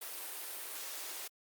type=high-pass noise; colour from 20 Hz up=white; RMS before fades=-43 dBFS; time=0.01-1.28 s; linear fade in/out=10 ms; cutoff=320 Hz; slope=48 dB/octave; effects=Opus 32 kbps